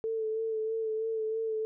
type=tone with vibrato; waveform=sine; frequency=442.6 Hz; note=A4; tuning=10 cents sharp; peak=-29 dBFS; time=0.04-1.65 s; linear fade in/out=0 ms; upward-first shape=sine; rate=3.1 Hz; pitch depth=27 cents each way; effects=none